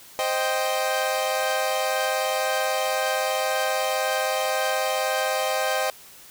sawtooth chord, C minor, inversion none, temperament equal, 523.3 / 622.3 / 784 Hz, C5 / Eb5 / G5, 0 / 0 / 0 cents, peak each -23 dBFS, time 0.19-5.9 s, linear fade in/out 0 ms, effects white hiss -47 dBFS RMS until 6.3 s

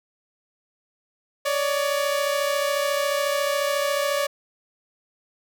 sawtooth tone pair together, 564 / 598.1 Hz, C#5 / D5, +30 / +31 cents, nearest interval minor second, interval 101 cents, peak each -19 / -23 dBFS, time 1.45-4.27 s, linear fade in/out 10 ms, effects none

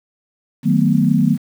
sine chord, B dominant seventh, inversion first, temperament just, 154.34 / 185.21 / 222.2 / 246.9 Hz, D#3 / F#3 / A3 / B3, -14 / +2 / +17 / 0 cents, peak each -17 dBFS, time 0.63-1.38 s, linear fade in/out 50 ms, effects 7-bit

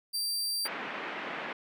sawtooth tone, 4699 Hz, D8, in tune, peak -27 dBFS, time 0.13-0.68 s, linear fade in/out 20 ms
white band-pass noise, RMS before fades -38 dBFS, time 0.65-1.53 s, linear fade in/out 5 ms, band 200 to 2400 Hz, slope 24 dB/octave
effects none

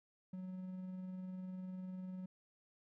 triangle tone with tremolo, 185 Hz, F#3, in tune, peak -40 dBFS, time 0.33-2.26 s, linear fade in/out 5 ms, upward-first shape sine, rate 20 Hz, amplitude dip 30%, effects none

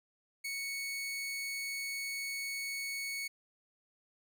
sawtooth tone, 2218 Hz, C#7, in tune, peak -33 dBFS, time 0.44-3.28 s, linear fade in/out 10 ms, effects none

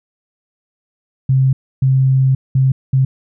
sine tone bursts at uneven times, 132.5 Hz, C3, 22 cents sharp, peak -9 dBFS, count 4, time 1.29-1.53 / 1.82-2.35 / 2.55-2.72 / 2.93-3.05 s, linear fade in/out 5 ms, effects none

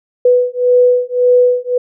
sine beating tone pair, 493.9 / 495.7 Hz, B4 / B4, 0 / +6 cents, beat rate 1.8 Hz, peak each -11 dBFS, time 0.25-1.78 s, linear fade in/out 5 ms, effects none

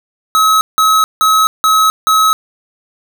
square tone bursts, 1283 Hz, E6, 47 cents flat, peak -8 dBFS, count 5, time 0.35-2.33 s, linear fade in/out 0 ms, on 260 ms, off 170 ms, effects none

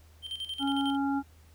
triangle tone with tremolo, 3136 Hz, G7, in tune, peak -31 dBFS, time 0.22-0.97 s, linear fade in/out 50 ms, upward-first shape square, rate 11 Hz, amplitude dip 70%
harmonic tone, 277.2 Hz, C#4, in tune, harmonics 1 / 3 / 5, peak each -27 / -33 / -39 dBFS, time 0.59-1.23 s, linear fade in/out 50 ms
effects added 79 Hz sine -54 dBFS peak until 1.54 s + pink hiss -63 dBFS RMS until 1.54 s

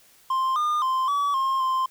triangle tone with pitch steps, 1049 / 1213 / 1043 / 1142 / 1066 / 1045 Hz, C6 / D#6 / C6 / D6 / C6 / C6, +4 / -44 / -6 / -49 / +32 / -2 cents, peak -19 dBFS, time 0.3-1.86 s, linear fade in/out 5 ms, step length 260 ms, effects white hiss -56 dBFS RMS until 1.9 s

